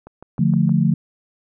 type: click train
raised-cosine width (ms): 1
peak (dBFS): -24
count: 5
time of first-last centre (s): 0.07-0.693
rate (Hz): 6.42
type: chord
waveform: sine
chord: D minor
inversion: none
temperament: equal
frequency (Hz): 146.83 / 174.61 / 220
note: D3 / F3 / A3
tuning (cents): 0 / 0 / 0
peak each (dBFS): -18 / -17 / -19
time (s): 0.39-0.94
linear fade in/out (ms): 5
effects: none